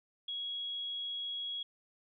sine tone, 3322 Hz, G#7, in tune, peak -36 dBFS, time 0.28-1.63 s, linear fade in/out 5 ms, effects none

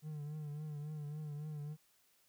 triangle tone with vibrato, 150 Hz, D3, 37 cents sharp, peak -39 dBFS, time 0.02-1.77 s, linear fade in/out 50 ms, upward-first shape triangle, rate 3.6 Hz, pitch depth 65 cents each way, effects white hiss -72 dBFS RMS until 2.28 s

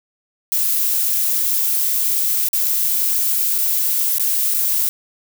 violet noise with dropouts, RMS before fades -18 dBFS, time 0.52-4.89 s, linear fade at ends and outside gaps 0 ms, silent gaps 2.486-2.531 / 3.58-3.585 / 4.183-4.197 / 4.54-4.544 s, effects none

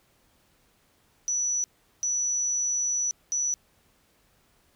sine tone bursts at uneven times, 5920 Hz, F#8, in tune, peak -24 dBFS, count 3, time 1.28-1.64 / 2.03-3.11 / 3.32-3.54 s, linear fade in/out 0 ms, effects pink hiss -65 dBFS RMS until 4.75 s

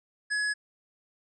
square tone, 1688 Hz, G#6, 28 cents sharp, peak -27 dBFS, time 0.3-0.54 s, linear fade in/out 20 ms, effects resampled to 22050 Hz

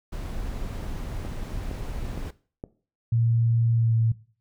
brown noise, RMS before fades -32 dBFS, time 0.12-2.31 s, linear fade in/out 10 ms
click train, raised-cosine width 2 ms, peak -21 dBFS, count 4, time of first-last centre 1.25-2.639 s, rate 2.16 Hz
sine tone with pitch glide, 115.7 to 113.38 Hz, A#2 to A#2, -13 to -48 cents, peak -19 dBFS, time 3.12-4.12 s, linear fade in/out 5 ms, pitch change -35 cents, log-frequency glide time 3.73-3.96 s
effects noise-tail reverb RT60 0.4 s tail -18 dB re dry

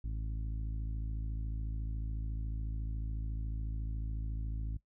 harmonic tone, 54 Hz, A1, 32 cents flat, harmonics 1 / 2 / 3 / 4 / 5 / 6, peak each -35 / -43 / -53 / -56 / -54 / -62 dBFS, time 0.04-4.77 s, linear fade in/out 5 ms, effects noise-tail reverb RT60 0.1 s tail -17 dB re dry

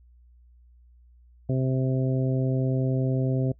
harmonic tone, 130.81 Hz, C3, in tune, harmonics 1 / 2 / 3 / 4 / 5, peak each -23 / -29 / -33 / -35 / -37 dBFS, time 1.49-3.52 s, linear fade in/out 5 ms, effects noise-tail reverb RT60 0.1 s tail -22 dB re dry + added 60 Hz sine -52 dBFS peak until 3.59 s

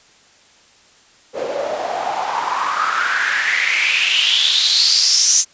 white noise with band-pass filter sweep, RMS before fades -17 dBFS, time 1.33-5.45 s, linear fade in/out 50 ms, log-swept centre 480 to 6500 Hz, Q 6.3, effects white hiss -50 dBFS RMS until 5.53 s + resampled to 16000 Hz

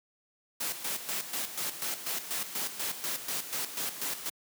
white noise with tremolo, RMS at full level -33 dBFS, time 0.6-4.3 s, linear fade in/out 10 ms, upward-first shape square, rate 4.1 Hz, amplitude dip 65%, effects high-pass 150 Hz 12 dB/octave

